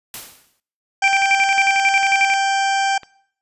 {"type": "noise with exponential decay", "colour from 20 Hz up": "white", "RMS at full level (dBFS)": -29, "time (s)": [0.14, 0.6], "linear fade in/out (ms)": 1, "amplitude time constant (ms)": 100}
{"type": "harmonic tone", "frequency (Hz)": 784, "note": "G5", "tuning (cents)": 0, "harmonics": [1, 2, 3, 4, 6, 7, 8, 9, 10], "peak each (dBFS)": [-17, -23, -27, -29, -33, -34, -35, -36, -37], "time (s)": [1.02, 2.98], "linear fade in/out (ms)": 5}
{"type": "tone bursts", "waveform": "sine", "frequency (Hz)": 2352, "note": "D7", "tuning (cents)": 2, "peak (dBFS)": -14, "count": 15, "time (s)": [1.04, 2.338], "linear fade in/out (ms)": 0, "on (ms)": 38, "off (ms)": 52}
{"type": "clicks", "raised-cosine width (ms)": 0.3, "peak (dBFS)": -21, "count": 3, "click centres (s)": [1.395, 1.576, 3.033]}
{"effects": ["noise-tail reverb RT60 0.6 s tail -23 dB re dry", "resampled to 32000 Hz"]}